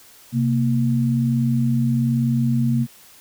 sine tone pair together, 130.81 / 231.9 Hz, C3 / A#3, 0 / -9 cents, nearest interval minor seventh, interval 991 cents, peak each -19 dBFS, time 0.32-2.87 s, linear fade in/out 50 ms, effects white hiss -48 dBFS RMS until 3.2 s

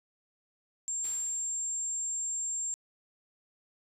sine tone, 7410 Hz, A#8, 11 cents flat, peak -31 dBFS, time 0.88-2.74 s, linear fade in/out 0 ms
white noise with exponential decay, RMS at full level -47 dBFS, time 1.04-1.92 s, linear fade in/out 1 ms, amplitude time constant 190 ms
effects resampled to 32000 Hz

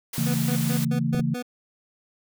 white high-pass noise, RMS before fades -33 dBFS, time 0.13-0.85 s, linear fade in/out 5 ms, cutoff 240 Hz, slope 48 dB/octave
sine chord, A# diminished, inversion first, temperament equal with one note detuned, 138.59 / 164.81 / 227.1 Hz, C#3 / E3 / A#3, 0 / 0 / -45 cents, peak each -26 dBFS, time 0.18-1.34 s, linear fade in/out 2 ms
25% pulse tone bursts, 246.3 Hz, B3, 5 cents flat, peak -25 dBFS, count 6, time 0.26-1.426 s, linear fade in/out 10 ms, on 86 ms, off 130 ms
clicks, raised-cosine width 2 ms, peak -18 dBFS, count 2, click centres 1.147 / 1.195 s
effects none

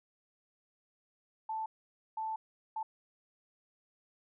sine tone bursts at uneven times, 880 Hz, A5, in tune, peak -34 dBFS, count 3, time 1.49-1.66 / 2.17-2.36 / 2.76-2.83 s, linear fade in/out 5 ms, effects none

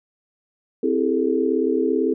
sine chord, A minor seventh, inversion first, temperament equal with one note detuned, 261.6 / 329.6 / 402.1 / 440 Hz, C4 / E4 / G4 / A4, 0 / 0 / +44 / 0 cents, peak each -23 dBFS, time 0.83-2.14 s, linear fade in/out 5 ms, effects none

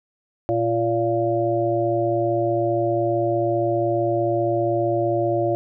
harmonic tone, 115.3 Hz, A#2, 19 cents flat, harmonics 1 / 3 / 5 / 6, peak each -27 / -22 / -23 / -25 dBFS, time 0.49-5.55 s, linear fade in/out 0 ms, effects none

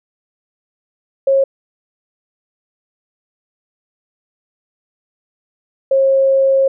sine tone pair in turn, 543 / 539.2 Hz, C#5 / C#5, -36 / -48 cents, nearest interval unison, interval 12 cents, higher first, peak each -9 dBFS, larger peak neither, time 1.27-1.44 / 5.91-6.68 s, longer second, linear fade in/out 5 ms, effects none

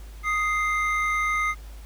triangle tone pair together, 1245 / 2092 Hz, D#6 / C7, +1 / -1 cents, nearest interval major sixth, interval 898 cents, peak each -23 dBFS, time 0.23-1.55 s, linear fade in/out 50 ms, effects added 52 Hz sine -38 dBFS peak until 1.85 s + pink hiss -52 dBFS RMS until 1.85 s

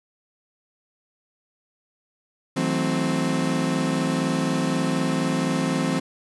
35% pulse chord, F# half-diminished seventh, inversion third, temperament equal with one note detuned, 160.96 / 185 / 220 / 261.6 Hz, E3 / F#3 / A3 / C4, -41 / 0 / 0 / 0 cents, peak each -25 / -26 / -29 / -23 dBFS, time 2.56-6 s, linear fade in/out 10 ms, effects resampled to 24000 Hz + 9-bit

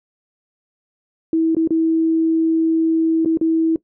sine tone with dropouts, 324.4 Hz, E4, 28 cents flat, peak -13 dBFS, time 1.33-3.76 s, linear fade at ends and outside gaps 2 ms, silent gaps 1.549-1.567 / 1.675-1.706 / 3.249-3.258 / 3.373-3.412 s, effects noise-tail reverb RT60 0.1 s tail -19 dB re dry

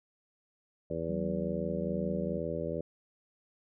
harmonic tone, 82.41 Hz, E2, in tune, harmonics 1 / 2 / 3 / 4 / 5 / 6 / 7, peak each -44 / -39 / -43 / -41 / -40 / -38 / -38 dBFS, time 0.9-2.81 s, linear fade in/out 5 ms
sine tone with tremolo, 189.6 Hz, F#3, 43 cents sharp, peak -33 dBFS, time 1.09-2.39 s, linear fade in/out 5 ms, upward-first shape sine, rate 1.3 Hz, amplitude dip 30%
effects none

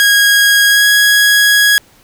sawtooth tone with pitch glide, 1643 to 1662.1 Hz, G#6 to G#6, -19 to +1 cents, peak -3 dBFS, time 0-1.78 s, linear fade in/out 0 ms, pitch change +20 cents, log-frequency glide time 0.67-0.86 s, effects pink hiss -47 dBFS RMS until 2.03 s

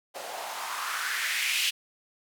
blue noise with band-pass filter sweep, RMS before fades -31 dBFS, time 0.14-1.71 s, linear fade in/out 20 ms, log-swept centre 560 to 3000 Hz, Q 3.1, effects none

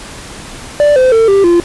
triangle tone with pitch steps, 587.3 / 514.2 / 450.3 / 394.2 / 345.2 Hz, D5 / C5 / A4 / G4 / F4, 0 / -30 / +40 / +10 / -20 cents, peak -3 dBFS, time 0.8-1.6 s, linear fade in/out 0 ms, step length 160 ms, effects pink hiss -29 dBFS RMS until 1.64 s + resampled to 24000 Hz

